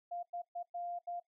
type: tone bursts at uneven times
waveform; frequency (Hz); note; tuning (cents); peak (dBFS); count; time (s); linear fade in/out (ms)
sine; 698.5; F5; 0; -38; 5; 0.11-0.23 / 0.33-0.42 / 0.55-0.63 / 0.74-0.99 / 1.07-1.2; 10
effects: noise-tail reverb RT60 0.1 s tail -17 dB re dry